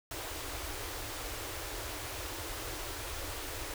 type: band-stop noise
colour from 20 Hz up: pink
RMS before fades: -40 dBFS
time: 0.11-3.74 s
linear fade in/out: 2 ms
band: 120 to 280 Hz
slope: 96 dB/octave
effects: none